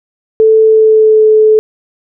sine tone with pitch glide, 440 to 432.7 Hz, A4 to A4, 0 to -29 cents, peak -3 dBFS, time 0.4-1.59 s, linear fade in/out 0 ms, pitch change -29 cents, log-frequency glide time 0.62-1.26 s, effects none

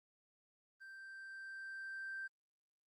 triangle tone with level ramp, 1567 Hz, G6, 1 cent flat, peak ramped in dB -50 to -38 dBFS, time 0.8-2.28 s, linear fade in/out 20 ms, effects tanh soft clip ceiling -39 dBFS + Opus 32 kbps

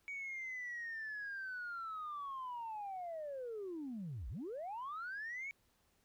sine linear two-way sweep, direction down then up, 2266 to 47.91 to 2266 Hz, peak -40 dBFS, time 0.08-5.51 s, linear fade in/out 0 ms, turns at 4.29 s, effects tanh soft clip ceiling -38 dBFS + pink hiss -75 dBFS RMS until 6.04 s

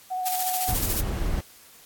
sine tone with vibrato, 740 Hz, F#5, in tune, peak -26 dBFS, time 0.1-0.75 s, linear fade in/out 20 ms, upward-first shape square, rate 14 Hz, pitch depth 13 cents each way
blue noise with tremolo, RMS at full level -26 dBFS, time 0.25-1.02 s, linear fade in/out 20 ms, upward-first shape square, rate 14 Hz, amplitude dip 40%
brown noise, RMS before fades -27 dBFS, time 0.68-1.41 s, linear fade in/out 5 ms
effects white hiss -51 dBFS RMS until 1.85 s + AAC 64 kbps

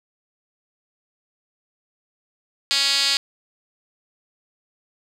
5% pulse tone with band-pass filter, 277.2 Hz, C#4, in tune, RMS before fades -20 dBFS, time 2.71-3.17 s, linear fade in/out 0 ms, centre 4900 Hz, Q 7.5, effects none

